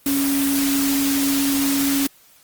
sine tone in noise, 277.2 Hz, C#4, in tune, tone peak -18 dBFS, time 0.06-2.07 s, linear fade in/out 5 ms, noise white, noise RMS -24 dBFS, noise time 0.06-2.07 s, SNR +3 dB, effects white hiss -53 dBFS RMS until 2.43 s + Opus 24 kbps

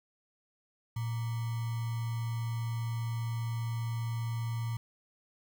sine tone with sample-and-hold, 115 Hz, A#2, 23 cents flat, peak -31 dBFS, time 0.96-4.77 s, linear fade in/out 5 ms, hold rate 1050 Hz, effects none

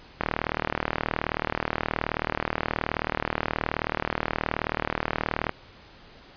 click train, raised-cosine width 0.5 ms, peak -9 dBFS, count 206, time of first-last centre 0.21-5.494 s, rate 38.8 Hz, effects pink hiss -50 dBFS RMS until 6.36 s + resampled to 11025 Hz

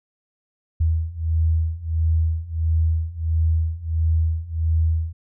sine beating tone pair, 80 / 81.5 Hz, D#2 / E2, +49 / -19 cents, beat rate 1.5 Hz, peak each -22 / -20 dBFS, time 0.8-5.13 s, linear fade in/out 10 ms, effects none

